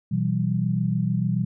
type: chord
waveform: sine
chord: E minor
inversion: second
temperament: equal with one note detuned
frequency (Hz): 123.47 / 164.81 / 191.74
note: B2 / E3 / G3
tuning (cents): 0 / 0 / -38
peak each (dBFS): -25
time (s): 0.11-1.45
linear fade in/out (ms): 10
effects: none